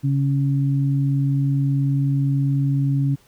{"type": "tone pair together", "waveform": "sine", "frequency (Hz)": [138.6, 277.2], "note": ["C#3", "C#4"], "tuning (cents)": [0, 0], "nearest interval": "octave", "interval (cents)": 1200, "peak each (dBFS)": [-17, -25], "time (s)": [0.03, 3.16], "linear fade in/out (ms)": 20, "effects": ["pink hiss -56 dBFS RMS until 3.27 s"]}